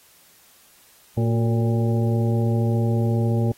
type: harmonic tone with a mistuned harmonic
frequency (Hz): 115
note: A#2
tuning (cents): -23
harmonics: 1 / 2 / 3 / 4 / 5 / 7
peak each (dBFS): -19 / -25 / -29 / -31 / -33 / -36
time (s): 1.17-3.52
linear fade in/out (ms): 5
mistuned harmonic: 3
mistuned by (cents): +64
effects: white hiss -54 dBFS RMS until 3.57 s + AAC 48 kbps